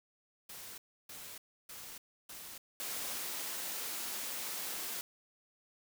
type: noise bursts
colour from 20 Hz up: white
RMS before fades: -48 dBFS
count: 5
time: 0.49-3.18 s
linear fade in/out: 5 ms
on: 290 ms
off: 310 ms
type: high-pass noise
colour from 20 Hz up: white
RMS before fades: -40 dBFS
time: 2.8-5.01 s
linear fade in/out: 0 ms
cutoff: 200 Hz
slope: 12 dB/octave
effects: none